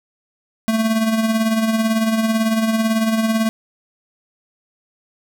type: tone with tremolo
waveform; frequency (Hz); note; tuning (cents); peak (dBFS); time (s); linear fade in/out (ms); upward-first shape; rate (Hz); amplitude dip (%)
square; 222.3; A3; +18; -14; 0.68-3.49; 0; sine; 18; 50
effects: none